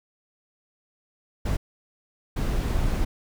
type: noise bursts at uneven times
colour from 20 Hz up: brown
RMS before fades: -24 dBFS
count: 2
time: 1.45-1.57 / 2.36-3.05 s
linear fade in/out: 10 ms
effects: none